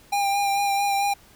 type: tone with vibrato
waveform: square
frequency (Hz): 801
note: G5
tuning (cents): +37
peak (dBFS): -21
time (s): 0.12-1.14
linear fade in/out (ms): 10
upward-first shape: sine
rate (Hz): 4.5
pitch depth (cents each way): 21
effects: pink hiss -53 dBFS RMS until 1.35 s

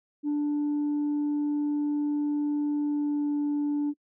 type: tone with pitch glide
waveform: sine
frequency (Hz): 293.7 to 292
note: D4 to D4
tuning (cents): 0 to -10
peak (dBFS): -22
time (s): 0.23-3.94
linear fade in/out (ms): 50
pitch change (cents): -10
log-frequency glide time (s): 2.81-3.33
effects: noise-tail reverb RT60 0.1 s tail -25 dB re dry + tanh soft clip ceiling -23 dBFS

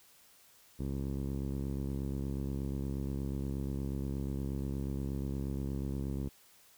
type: tone with low-pass filter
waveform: 10% pulse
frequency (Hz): 68.4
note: C#2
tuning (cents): -23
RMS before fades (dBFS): -36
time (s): 0.79-6.29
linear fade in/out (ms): 10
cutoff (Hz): 350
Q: 0.56
effects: white hiss -62 dBFS RMS until 6.77 s

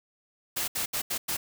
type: noise bursts at uneven times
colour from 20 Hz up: white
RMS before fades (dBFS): -30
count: 5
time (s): 0.56-0.68 / 0.75-0.86 / 0.93-1.02 / 1.1-1.18 / 1.28-1.37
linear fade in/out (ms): 10
effects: none

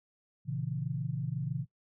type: chord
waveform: sine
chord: A# diminished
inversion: none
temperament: equal with one note detuned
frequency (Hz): 117.01 / 138.59 / 164.81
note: A#2 / C#3 / E3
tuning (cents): +7 / 0 / 0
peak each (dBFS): -38 / -34 / -37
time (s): 0.45-1.66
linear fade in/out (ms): 50
effects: noise-tail reverb RT60 0.1 s tail -20 dB re dry

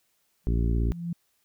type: tone with exponential growth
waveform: sine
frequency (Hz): 170.8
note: F3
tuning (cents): -38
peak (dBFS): -26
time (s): 0.44-1.13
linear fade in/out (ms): 5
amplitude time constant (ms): 150
type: harmonic tone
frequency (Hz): 57.5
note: A#1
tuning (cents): -23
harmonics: 1 / 2 / 3 / 4 / 5 / 6 / 7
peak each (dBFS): -23 / -29 / -33 / -35 / -37 / -39 / -40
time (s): 0.47-0.92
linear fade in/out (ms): 0
effects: white hiss -71 dBFS RMS until 1.44 s

